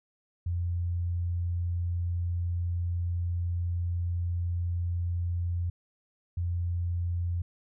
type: tone pair in turn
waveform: sine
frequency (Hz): 87 / 87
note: F2 / F2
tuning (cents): -6 / -6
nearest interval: unison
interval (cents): 0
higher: neither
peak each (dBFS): -27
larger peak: neither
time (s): 0.46-5.7 / 6.37-7.42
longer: first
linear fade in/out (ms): 5
effects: none